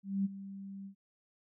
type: tone with ADSR envelope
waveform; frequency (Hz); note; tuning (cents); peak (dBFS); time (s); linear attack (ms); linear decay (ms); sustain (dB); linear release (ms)
sine; 196; G3; 0; -27; 0.03-0.95; 220; 23; -15; 92
effects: none